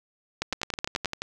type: two click trains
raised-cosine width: 0.2 ms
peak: -14 / -9 dBFS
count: 9 / 7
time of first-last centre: 0.53-1.22 / 0.42-1.057 s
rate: 11.6 / 9.42 Hz
effects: none

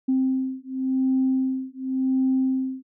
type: beating tone pair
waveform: sine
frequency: 261.6 / 262.51 Hz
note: C4 / C4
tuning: 0 / +6 cents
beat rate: 0.91 Hz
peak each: -23 dBFS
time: 0.08-2.83 s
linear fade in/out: 10 ms
effects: tanh soft clip ceiling -13 dBFS

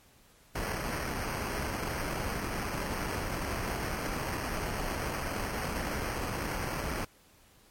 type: noise with sample-and-hold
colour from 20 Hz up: pink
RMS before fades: -34 dBFS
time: 0.55-7.05 s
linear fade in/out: 5 ms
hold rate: 3675 Hz
effects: pink hiss -61 dBFS RMS until 7.7 s + MP3 64 kbps

